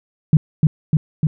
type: tone with echo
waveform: sine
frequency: 154.1 Hz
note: D#3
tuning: 16 cents flat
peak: -6 dBFS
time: 0.33-0.37 s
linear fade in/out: 2 ms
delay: 300 ms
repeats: 3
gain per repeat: -2 dB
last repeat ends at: 1.27 s
effects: none